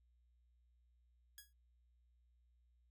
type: tone with exponential decay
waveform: 5% pulse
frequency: 1661.2 Hz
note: G#6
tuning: in tune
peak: -39 dBFS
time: 1.38-1.53 s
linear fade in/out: 1 ms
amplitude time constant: 32 ms
effects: noise-tail reverb RT60 0.1 s tail -24 dB re dry + added 60 Hz sine -70 dBFS peak until 2.9 s